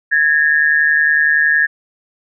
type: tone pair together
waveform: sine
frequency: 1661.2 / 1812 Hz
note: G#6 / A#6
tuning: 0 / -50 cents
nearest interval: major second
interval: 150 cents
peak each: -12 / -14 dBFS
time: 0.11-1.67 s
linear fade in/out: 20 ms
effects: none